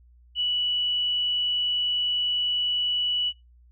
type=tone; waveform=sine; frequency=2950 Hz; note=F#7; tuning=6 cents flat; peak=-22 dBFS; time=0.35-3.33 s; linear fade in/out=50 ms; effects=noise-tail reverb RT60 0.2 s tail -20 dB re dry + added 60 Hz sine -52 dBFS peak until 3.71 s